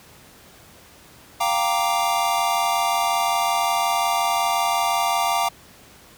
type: chord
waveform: square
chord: G minor seventh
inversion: third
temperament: equal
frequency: 698.5 / 784 / 932.3 / 1174.7 Hz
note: F5 / G5 / Bb5 / D6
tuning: 0 / 0 / 0 / 0 cents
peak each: -25 / -26 / -25 / -26 dBFS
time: 1.4-5.49 s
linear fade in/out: 10 ms
effects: pink hiss -48 dBFS RMS until 6.17 s + high-pass 60 Hz 12 dB/octave